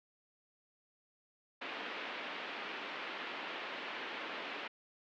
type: band-pass noise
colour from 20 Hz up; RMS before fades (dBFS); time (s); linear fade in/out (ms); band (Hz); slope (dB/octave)
white; -43; 1.61-4.68; 10; 240 to 3100; 24
effects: low-pass 5000 Hz 12 dB/octave